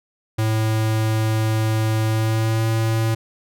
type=tone with pitch glide; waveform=square; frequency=110 to 112.18 Hz; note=A2 to A2; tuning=0 to +34 cents; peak=-18 dBFS; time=0.38-3.15 s; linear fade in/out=10 ms; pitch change=+34 cents; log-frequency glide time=2.06-2.67 s; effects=none